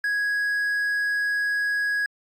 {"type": "tone", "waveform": "triangle", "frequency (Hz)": 1661.2, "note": "G#6", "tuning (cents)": 0, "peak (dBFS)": -20, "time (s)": [0.04, 2.06], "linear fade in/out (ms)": 2, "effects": ["AAC 64 kbps"]}